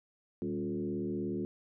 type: tone with frequency modulation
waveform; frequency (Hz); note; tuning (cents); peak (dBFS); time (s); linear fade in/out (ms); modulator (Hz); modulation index
sine; 277.2; C#4; 0; -32; 0.42-1.45; 0; 76.7; 1.6
effects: none